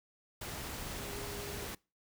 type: tone in noise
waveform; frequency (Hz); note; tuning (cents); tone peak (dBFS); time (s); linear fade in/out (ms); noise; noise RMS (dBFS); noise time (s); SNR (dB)
sine; 407.4; G#4; -33; -47; 0.96-1.67; 5; pink; -42; 0.41-1.75; -8
effects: noise-tail reverb RT60 0.3 s tail -24 dB re dry